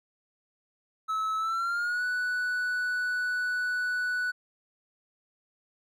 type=tone with pitch glide; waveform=triangle; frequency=1298 to 1482.4 Hz; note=E6 to F#6; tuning=-27 to +3 cents; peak=-25 dBFS; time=1.08-4.32 s; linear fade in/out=20 ms; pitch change=+230 cents; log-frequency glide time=1.37-2.04 s; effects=none